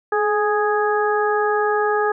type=harmonic tone with a mistuned harmonic; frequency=415.3 Hz; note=G#4; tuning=in tune; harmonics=1 / 2 / 3 / 4; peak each=-19 / -22 / -24 / -25 dBFS; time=0.12-2.12 s; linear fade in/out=5 ms; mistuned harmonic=1; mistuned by=+34 cents; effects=none